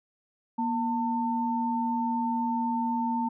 sine tone pair together, 238.2 / 898 Hz, A#3 / A5, +38 / +35 cents, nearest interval octave + major seventh, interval 2297 cents, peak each -28 dBFS, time 0.58-3.29 s, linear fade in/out 10 ms, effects none

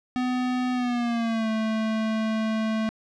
square tone with pitch glide, 251.3 to 220 Hz, B3 to A3, +30 to 0 cents, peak -24 dBFS, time 0.16-2.89 s, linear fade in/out 0 ms, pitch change -230 cents, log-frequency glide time 0.73-1.49 s, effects low-pass 4000 Hz 12 dB/octave

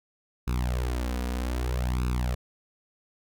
sawtooth tone with flanger, 61.74 Hz, B1, in tune, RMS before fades -28 dBFS, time 0.47-2.35 s, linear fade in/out 10 ms, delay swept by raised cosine 0.77 to 4.17 ms, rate 0.63 Hz, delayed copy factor +1, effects none

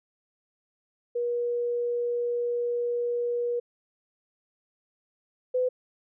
sine tone pair in turn, 479.9 / 504.6 Hz, B4 / B4, -50 / +37 cents, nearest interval minor second, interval 87 cents, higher second, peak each -25 / -22 dBFS, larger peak second, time 1.15-3.6 / 5.54-5.69 s, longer first, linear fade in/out 10 ms, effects none

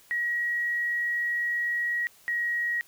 sine tone pair in turn, 1906 / 1898.6 Hz, A#6 / A#6, +38 / +31 cents, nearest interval unison, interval 7 cents, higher first, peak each -25 dBFS, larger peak neither, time 0.11-2.07 / 2.28-2.81 s, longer first, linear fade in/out 0 ms, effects white hiss -57 dBFS RMS until 2.87 s

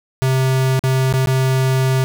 square tone with dropouts, 131.4 Hz, C3, 8 cents sharp, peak -14 dBFS, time 0.22-2.04 s, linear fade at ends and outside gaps 0 ms, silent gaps 0.793-0.838 / 1.126-1.138 / 1.259-1.272 s, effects none

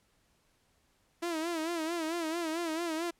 sawtooth tone with vibrato, 329.6 Hz, E4, in tune, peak -28 dBFS, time 1.22-3.11 s, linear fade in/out 10 ms, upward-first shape sine, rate 4.5 Hz, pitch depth 94 cents each way, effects pink hiss -71 dBFS RMS until 3.19 s + low-pass 12000 Hz 12 dB/octave

